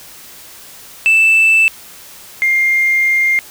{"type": "tone pair in turn", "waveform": "sine", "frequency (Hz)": [2645, 2113], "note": ["E7", "C7"], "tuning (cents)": [5, 16], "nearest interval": "major third", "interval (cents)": 389, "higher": "first", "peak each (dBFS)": [-5, -9], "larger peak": "first", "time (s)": [[1.06, 1.68], [2.42, 3.39]], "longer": "second", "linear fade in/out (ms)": 0, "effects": ["tanh soft clip ceiling -5 dBFS", "white hiss -37 dBFS RMS until 3.5 s"]}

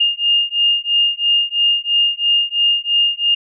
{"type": "beating tone pair", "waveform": "sine", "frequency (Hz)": [2825, 2828], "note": ["F7", "F7"], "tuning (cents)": [19, 21], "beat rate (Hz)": 3, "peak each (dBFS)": -16, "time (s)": [0, 3.35], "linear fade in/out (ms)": 10, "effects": []}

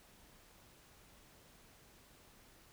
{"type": "silence", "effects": ["pink hiss -63 dBFS RMS until 2.72 s"]}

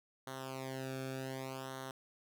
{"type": "tone with flanger", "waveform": "sawtooth", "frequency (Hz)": 132.2, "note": "C3", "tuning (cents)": 18, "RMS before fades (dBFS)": -43, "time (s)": [0.27, 1.91], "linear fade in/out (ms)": 2, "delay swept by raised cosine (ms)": [0.4, 1.01], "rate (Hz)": 0.66, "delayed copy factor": -0.9, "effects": []}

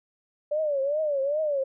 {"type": "tone with vibrato", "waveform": "sine", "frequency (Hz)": 581, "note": "D5", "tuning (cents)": -19, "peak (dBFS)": -23, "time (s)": [0.51, 1.64], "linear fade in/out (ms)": 10, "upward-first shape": "triangle", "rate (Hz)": 2.5, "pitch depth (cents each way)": 160, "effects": []}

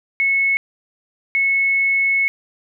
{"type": "tone pair in turn", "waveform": "sine", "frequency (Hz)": [2196, 2196], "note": ["C#7", "C#7"], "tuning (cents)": [-17, -17], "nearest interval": "unison", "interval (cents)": 0, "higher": "neither", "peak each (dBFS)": -14, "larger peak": "neither", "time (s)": [[0.2, 0.57], [1.35, 2.28]], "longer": "second", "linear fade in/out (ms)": 0, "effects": []}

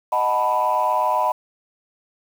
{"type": "chord", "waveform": "sine", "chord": "B dominant seventh", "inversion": "first", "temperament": "equal", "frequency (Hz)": [622.3, 740, 880, 987.8], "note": ["D#5", "F#5", "A5", "B5"], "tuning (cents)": [0, 0, 0, 0], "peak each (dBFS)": [-23, -24, -23, -19], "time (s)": [0.12, 1.32], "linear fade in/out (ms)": 5, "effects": ["tanh soft clip ceiling -10 dBFS", "7-bit"]}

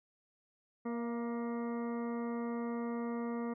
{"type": "harmonic tone with a mistuned harmonic", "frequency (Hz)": 235.6, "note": "A#3", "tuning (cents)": 19, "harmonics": [1, 2, 3, 4, 5, 6, 8, 9], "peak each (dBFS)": [-36, -41, -49, -49, -49, -57, -56, -60], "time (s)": [0.85, 3.54], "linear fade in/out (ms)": 10, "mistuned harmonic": 3, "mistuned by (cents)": -35, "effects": []}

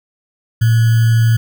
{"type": "tone with sample-and-hold", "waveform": "sine", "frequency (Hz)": 114, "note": "A#2", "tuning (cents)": -38, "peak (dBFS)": -8, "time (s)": [0.61, 1.37], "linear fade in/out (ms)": 10, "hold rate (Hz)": 1575, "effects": []}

